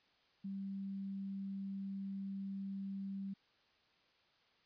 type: tone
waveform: sine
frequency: 195.4 Hz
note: G3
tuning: 5 cents flat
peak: -40 dBFS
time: 0.44-3.34 s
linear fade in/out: 10 ms
effects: white hiss -72 dBFS RMS until 4.65 s + resampled to 11025 Hz